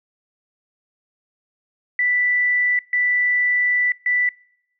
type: tone bursts at uneven times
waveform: sine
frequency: 1975.5 Hz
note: B6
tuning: in tune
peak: -16 dBFS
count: 3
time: 1.99-2.79 / 2.93-3.92 / 4.06-4.29 s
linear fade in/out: 2 ms
effects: noise-tail reverb RT60 0.8 s tail -25 dB re dry